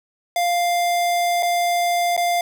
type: tone with dropouts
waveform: square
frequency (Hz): 698.5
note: F5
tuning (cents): 0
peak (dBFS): -18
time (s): 0.36-2.41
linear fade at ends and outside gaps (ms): 2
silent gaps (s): 1.426-1.43 / 2.166-2.176
effects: 10-bit